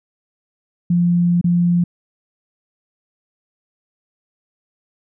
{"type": "tone with dropouts", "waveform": "sine", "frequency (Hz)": 174.1, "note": "F3", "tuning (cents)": -5, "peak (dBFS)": -12, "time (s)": [0.9, 1.84], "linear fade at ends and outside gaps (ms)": 5, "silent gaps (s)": [1.413, 1.442], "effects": []}